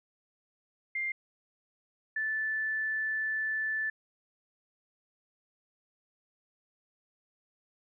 sine tone pair in turn, 2100 / 1752.8 Hz, C7 / A6, +6 / -7 cents, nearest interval minor third, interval 313 cents, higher first, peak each -30 / -29 dBFS, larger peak second, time 0.95-1.12 / 2.16-3.9 s, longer second, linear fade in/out 5 ms, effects none

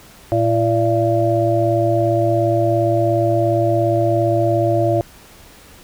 harmonic tone with a mistuned harmonic, 113.1 Hz, A2, 48 cents sharp, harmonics 1 / 3 / 5 / 6, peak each -19 / -19 / -19 / -19 dBFS, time 0.32-5.01 s, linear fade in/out 0 ms, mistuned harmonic 5, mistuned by +48 cents, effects pink hiss -44 dBFS RMS until 5.83 s

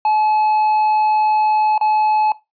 triangle tone with dropouts, 857 Hz, A5, 46 cents flat, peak -11 dBFS, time 0.05-2.32 s, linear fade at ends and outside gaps 2 ms, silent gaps 1.779-1.811 s, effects noise-tail reverb RT60 0.2 s tail -17 dB re dry + resampled to 11025 Hz

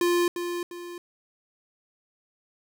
square tone with echo, 349.2 Hz, F4, in tune, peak -21 dBFS, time 0.01-0.28 s, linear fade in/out 2 ms, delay 350 ms, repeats 2, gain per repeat -8 dB, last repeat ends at 0.98 s, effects none

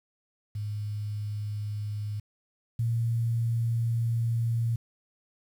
sine tone pair in turn, 104.6 / 115.83 Hz, G#2 / A#2, +13 / -11 cents, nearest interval major second, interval 176 cents, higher second, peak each -30 / -24 dBFS, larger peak second, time 0.55-2.2 / 2.79-4.76 s, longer second, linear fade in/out 5 ms, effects 9-bit

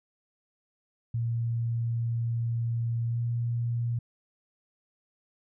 sine tone with pitch glide, 116.54 to 118.24 Hz, A#2 to A#2, 0 to +25 cents, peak -26 dBFS, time 1.14-3.99 s, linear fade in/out 5 ms, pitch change +25 cents, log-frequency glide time 3.07-3.19 s, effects none

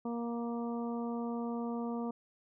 harmonic tone, 235.1 Hz, A#3, 15 cents sharp, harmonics 1 / 2 / 3 / 4 / 5, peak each -35 / -41 / -45 / -47 / -49 dBFS, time 0.05-2.11 s, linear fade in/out 5 ms, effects none

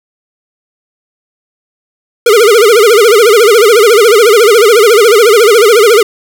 square tone with vibrato, 440 Hz, A4, in tune, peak -3 dBFS, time 2.26-6.03 s, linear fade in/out 5 ms, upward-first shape sine, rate 14 Hz, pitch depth 170 cents each way, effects none

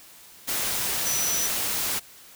sine tone in noise, 5920 Hz, F#8, in tune, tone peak -26 dBFS, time 1.05-1.48 s, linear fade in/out 20 ms, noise white, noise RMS -27 dBFS, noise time 0.47-2 s, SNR -2 dB, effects white hiss -49 dBFS RMS until 2.35 s

